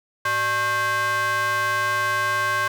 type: ring-modulated tone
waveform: square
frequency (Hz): 244.4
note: B3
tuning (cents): -18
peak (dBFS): -18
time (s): 0.25-2.68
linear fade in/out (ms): 5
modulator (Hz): 1330
effects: none